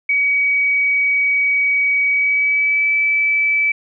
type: tone with pitch glide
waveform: sine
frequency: 2265 to 2306 Hz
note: C#7 to D7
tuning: +37 to -32 cents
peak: -13 dBFS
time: 0.09-3.72 s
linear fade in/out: 5 ms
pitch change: +31 cents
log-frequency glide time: 2.09-2.92 s
effects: none